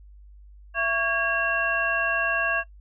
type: tone cluster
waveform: sine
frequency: 668 / 1120 / 1634 / 2731 Hz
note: E5 / C#6 / G#6 / F7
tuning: +23 / +18 / -29 / -39 cents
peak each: -29 / -30 / -24 / -28 dBFS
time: 0.74-2.64 s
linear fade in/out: 50 ms
effects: noise-tail reverb RT60 0.1 s tail -19 dB re dry + added 50 Hz sine -45 dBFS peak until 2.8 s